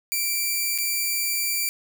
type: tone with dropouts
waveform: 5% pulse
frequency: 2342 Hz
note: D7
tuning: 5 cents flat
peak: -13 dBFS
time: 0.12-1.69 s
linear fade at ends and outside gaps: 0 ms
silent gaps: 0.778-0.785 s
effects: none